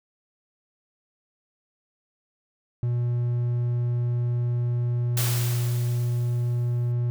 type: tone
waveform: triangle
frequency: 120.7 Hz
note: B2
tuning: 39 cents flat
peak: -20 dBFS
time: 2.83-7.1 s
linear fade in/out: 0 ms
type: noise with exponential decay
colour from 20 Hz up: white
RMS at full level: -27 dBFS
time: 5.17-6.92 s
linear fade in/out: 2 ms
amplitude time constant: 380 ms
effects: none